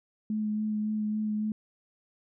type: tone with vibrato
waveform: sine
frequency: 213.5 Hz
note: G#3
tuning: 48 cents sharp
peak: -27 dBFS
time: 0.3-1.52 s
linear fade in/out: 2 ms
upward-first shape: sine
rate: 3.6 Hz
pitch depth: 14 cents each way
effects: none